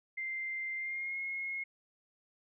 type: tone with pitch glide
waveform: sine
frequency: 2090 to 2160 Hz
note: C7 to C#7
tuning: -2 to -45 cents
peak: -35 dBFS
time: 0.17-1.64 s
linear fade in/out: 10 ms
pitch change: +57 cents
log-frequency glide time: 0.76-1.18 s
effects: none